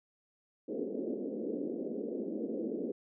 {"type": "band-pass noise", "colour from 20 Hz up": "pink", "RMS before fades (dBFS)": -37, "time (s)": [0.68, 2.92], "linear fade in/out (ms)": 10, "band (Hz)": [220, 510], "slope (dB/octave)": 48, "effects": []}